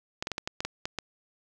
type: clicks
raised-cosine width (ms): 0.2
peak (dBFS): -14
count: 9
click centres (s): 0.225 / 0.271 / 0.317 / 0.381 / 0.475 / 0.605 / 0.65 / 0.855 / 0.987
effects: none